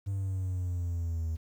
triangle exponential sweep, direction down, 99.2 to 79.8 Hz, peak -27 dBFS, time 0.06-1.37 s, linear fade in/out 20 ms, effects tanh soft clip ceiling -23 dBFS + 10-bit

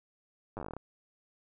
slowing click train, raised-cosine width 1 ms, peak -26 dBFS, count 12, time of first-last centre 0.57-0.766 s, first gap 9 ms, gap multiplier 1.13, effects none

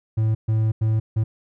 triangle tone bursts at uneven times, 110 Hz, A2, in tune, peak -15 dBFS, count 4, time 0.17-0.35 / 0.48-0.72 / 0.81-1 / 1.16-1.24 s, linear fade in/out 10 ms, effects none

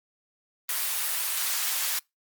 white high-pass noise, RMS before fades -28 dBFS, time 0.69-1.99 s, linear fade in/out 2 ms, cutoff 1000 Hz, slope 12 dB/octave, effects noise-tail reverb RT60 0.2 s tail -26 dB re dry + Opus 32 kbps

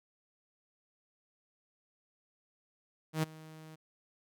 sawtooth tone with ADSR envelope, 157.5 Hz, D#3, 21 cents sharp, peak -23 dBFS, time 3.13-3.76 s, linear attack 100 ms, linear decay 14 ms, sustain -22 dB, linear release 15 ms, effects none

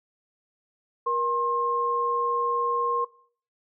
sine tone pair together, 474.9 / 1066.1 Hz, A#4 / C6, +32 / +32 cents, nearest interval octave + major second, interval 1400 cents, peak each -29 / -23 dBFS, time 1.06-3.05 s, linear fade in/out 10 ms, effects noise-tail reverb RT60 0.5 s tail -20 dB re dry

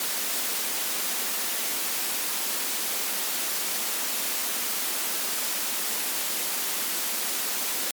white high-pass noise, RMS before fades -28 dBFS, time 0-7.91 s, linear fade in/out 2 ms, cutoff 190 Hz, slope 48 dB/octave, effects MP3 96 kbps

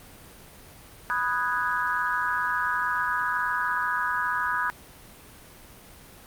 sine chord, G# minor seventh, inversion first, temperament equal with one note detuned, 987.8 / 1244.5 / 1480 / 1654.5 Hz, B5 / D#6 / F#6 / G#6, 0 / 0 / 0 / -7 cents, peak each -29 dBFS, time 1.1-4.7 s, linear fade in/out 0 ms, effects pink hiss -48 dBFS RMS until 6.26 s + Opus 32 kbps

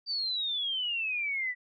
sine exponential sweep, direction down, 4678 to 1946 Hz, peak -29 dBFS, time 0.06-1.55 s, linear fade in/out 50 ms, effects none

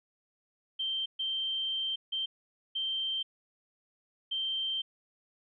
sine tone bursts at uneven times, 3136 Hz, G7, in tune, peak -30 dBFS, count 5, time 0.79-1.06 / 1.19-1.96 / 2.12-2.26 / 2.75-3.23 / 4.31-4.82 s, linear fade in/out 10 ms, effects none

